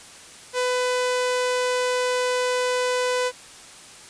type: tone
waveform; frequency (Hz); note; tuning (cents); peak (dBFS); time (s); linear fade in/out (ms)
sawtooth; 500; B4; +21; -17; 0.53-3.32; 50
effects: white hiss -44 dBFS RMS until 4.09 s + resampled to 22050 Hz